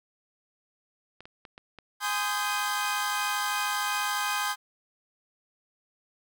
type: clicks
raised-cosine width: 0.3 ms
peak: -29 dBFS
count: 5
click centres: 1.206 / 1.255 / 1.452 / 1.579 / 1.787 s
type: chord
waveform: sawtooth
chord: Ab major seventh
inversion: none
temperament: equal with one note detuned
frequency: 830.6 / 1027.9 / 1244.5 / 1568 Hz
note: Ab5 / C6 / Eb6 / G6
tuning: 0 / -31 / 0 / 0 cents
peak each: -29 dBFS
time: 2-4.56 s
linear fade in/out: 50 ms
effects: none